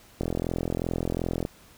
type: click train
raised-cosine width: 2 ms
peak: -14 dBFS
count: 54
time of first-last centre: 0.21-1.451 s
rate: 42.7 Hz
effects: pink hiss -54 dBFS RMS until 1.77 s